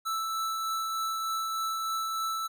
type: tone with tremolo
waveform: square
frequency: 1319 Hz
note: E6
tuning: 1 cent sharp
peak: -29 dBFS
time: 0.05-2.48 s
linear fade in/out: 20 ms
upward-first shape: triangle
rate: 3.3 Hz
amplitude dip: 25%
effects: none